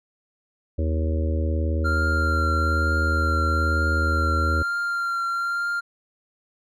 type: harmonic tone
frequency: 79 Hz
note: D#2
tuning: 27 cents sharp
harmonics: 1 / 3 / 4 / 5 / 6 / 7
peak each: -21 / -33 / -32 / -36 / -37 / -34 dBFS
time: 0.78-4.63 s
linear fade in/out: 10 ms
type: tone with vibrato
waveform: triangle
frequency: 1386 Hz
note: F6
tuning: 14 cents flat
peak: -21 dBFS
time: 1.84-5.81 s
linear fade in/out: 20 ms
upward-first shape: triangle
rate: 1.1 Hz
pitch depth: 18 cents each way
effects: none